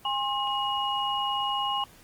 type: tone cluster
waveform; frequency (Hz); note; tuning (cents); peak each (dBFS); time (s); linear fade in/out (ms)
sine; 815 / 1064 / 2891; G#5 / C6 / F#7; -33 / +29 / -41; -30; 0.05-1.84; 2
effects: pink hiss -54 dBFS RMS until 2.03 s + Opus 24 kbps